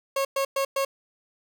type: tone bursts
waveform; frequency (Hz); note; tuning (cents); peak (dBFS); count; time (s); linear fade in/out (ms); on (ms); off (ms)
30% pulse; 546; C#5; -26; -20; 4; 0.16-0.85; 5; 90; 110
effects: none